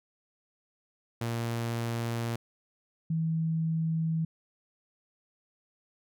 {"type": "tone pair in turn", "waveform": ["sawtooth", "sine"], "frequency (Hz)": [116.6, 161.78], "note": ["A#2", "E3"], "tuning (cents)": [1, -32], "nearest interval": "tritone", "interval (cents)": 567, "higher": "second", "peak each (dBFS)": -26, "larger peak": "neither", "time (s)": [[1.21, 2.36], [3.1, 4.25]], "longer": "neither", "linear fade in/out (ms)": 5, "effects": []}